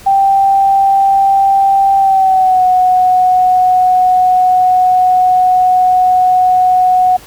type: tone with pitch glide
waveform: sine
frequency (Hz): 784 to 735.7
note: G5 to F#5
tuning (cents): 0 to -10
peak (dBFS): -6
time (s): 0.06-7.17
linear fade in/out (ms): 10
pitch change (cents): -110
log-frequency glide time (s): 1.97-2.64
effects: pink hiss -37 dBFS RMS until 7.26 s